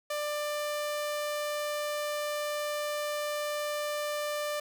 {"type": "tone", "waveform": "sawtooth", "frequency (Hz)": 593, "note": "D5", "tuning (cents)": 17, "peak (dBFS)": -27, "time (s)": [0.1, 4.6], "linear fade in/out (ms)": 5, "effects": []}